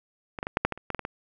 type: clicks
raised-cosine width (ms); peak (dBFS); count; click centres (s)
0.5; -19 / -15 / -15 / -6 / -6 / -14 / -27 / -15 / -15 / -17 / -16; 11; 0.388 / 0.429 / 0.469 / 0.571 / 0.65 / 0.723 / 0.776 / 0.903 / 0.947 / 0.993 / 1.051
effects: none